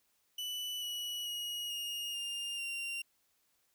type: tone with pitch steps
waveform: 40% pulse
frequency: 2977 / 2934 / 2892 / 2851 / 2810 / 2770 Hz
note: F#7 / F#7 / F#7 / F7 / F7 / F7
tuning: +10 / -15 / -40 / +35 / +10 / -15 cents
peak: -36 dBFS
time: 0.38-3.02 s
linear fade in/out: 5 ms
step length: 440 ms
effects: white hiss -75 dBFS RMS until 3.74 s